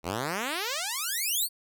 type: exponential sweep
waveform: 5% pulse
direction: up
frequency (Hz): 77.78 to 4661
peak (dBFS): -18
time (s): 0.03-1.49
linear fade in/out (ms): 50
effects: none